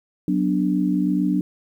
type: chord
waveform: sine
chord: B minor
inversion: second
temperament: equal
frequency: 185 / 246.9 / 293.7 Hz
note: F#3 / B3 / D4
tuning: 0 / 0 / 0 cents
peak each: -21 / -25 / -21 dBFS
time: 0.28-1.41 s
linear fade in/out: 2 ms
effects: 9-bit